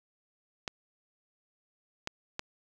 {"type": "clicks", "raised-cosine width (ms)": 0.2, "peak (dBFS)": -16, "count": 3, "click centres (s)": [0.678, 2.074, 2.394], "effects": []}